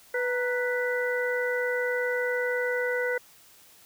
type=harmonic tone with a mistuned harmonic; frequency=493.9 Hz; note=B4; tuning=in tune; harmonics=1 / 2 / 3 / 4; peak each=-27 / -40 / -31 / -32 dBFS; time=0.14-3.18 s; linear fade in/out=5 ms; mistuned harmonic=2; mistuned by=-92 cents; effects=white hiss -55 dBFS RMS until 3.85 s